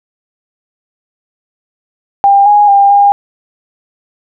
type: tone with pitch steps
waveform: sine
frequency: 798 / 827 / 799 / 808 Hz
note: G5 / G#5 / G5 / G#5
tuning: +31 / -8 / +33 / -48 cents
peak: -3 dBFS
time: 2.24-3.12 s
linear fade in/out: 0 ms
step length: 220 ms
effects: none